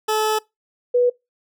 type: tone pair in turn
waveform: 20% pulse / sine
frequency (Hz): 432.4 / 490.2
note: A4 / B4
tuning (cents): -30 / -13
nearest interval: major second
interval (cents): 217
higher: second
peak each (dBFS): -13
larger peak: neither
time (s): 0.08-0.39 / 0.94-1.1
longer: first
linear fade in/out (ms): 10
effects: noise-tail reverb RT60 0.2 s tail -23 dB re dry